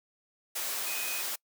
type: tone in noise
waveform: sine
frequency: 2500 Hz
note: D#7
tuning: 8 cents sharp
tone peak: -38 dBFS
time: 0.86-1.22 s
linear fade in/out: 10 ms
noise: white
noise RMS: -34 dBFS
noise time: 0.55-1.36 s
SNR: -7 dB
effects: noise-tail reverb RT60 0.1 s tail -25 dB re dry + high-pass 400 Hz 12 dB/octave